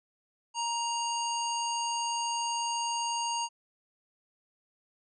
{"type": "harmonic tone with a mistuned harmonic", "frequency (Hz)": 938, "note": "A#5", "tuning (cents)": 11, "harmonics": [1, 3, 5, 7, 9], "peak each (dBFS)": [-31, -37, -40, -37, -45], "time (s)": [0.54, 3.49], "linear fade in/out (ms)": 50, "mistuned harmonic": 9, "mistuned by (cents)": 55, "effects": []}